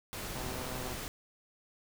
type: noise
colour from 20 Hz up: pink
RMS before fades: -40 dBFS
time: 0.13-1.08 s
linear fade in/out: 0 ms
type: click train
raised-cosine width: 1 ms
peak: -30 dBFS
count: 73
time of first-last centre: 0.36-0.927 s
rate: 127 Hz
effects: none